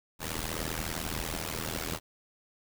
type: noise with amplitude modulation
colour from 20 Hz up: pink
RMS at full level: -31 dBFS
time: 0.19-2 s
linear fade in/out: 50 ms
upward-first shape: sine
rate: 80.3 Hz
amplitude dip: 95%
effects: none